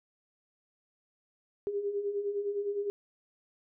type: beating tone pair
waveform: sine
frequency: 397.3 / 407.1 Hz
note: G4 / G#4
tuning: +23 / -35 cents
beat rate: 9.8 Hz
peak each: -38 / -31 dBFS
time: 1.67-2.9 s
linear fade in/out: 0 ms
effects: none